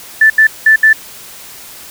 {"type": "tone bursts at uneven times", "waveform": "sine", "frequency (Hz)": 1760, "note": "A6", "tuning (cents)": 0, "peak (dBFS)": -3, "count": 4, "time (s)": [[0.21, 0.3], [0.38, 0.47], [0.66, 0.76], [0.83, 0.93]], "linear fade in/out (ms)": 5, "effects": ["white hiss -33 dBFS RMS until 1.9 s"]}